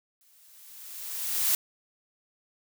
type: noise with exponential growth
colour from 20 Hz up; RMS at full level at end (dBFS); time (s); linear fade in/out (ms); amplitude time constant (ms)
blue; -23; 0.21-1.55; 1; 290
effects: none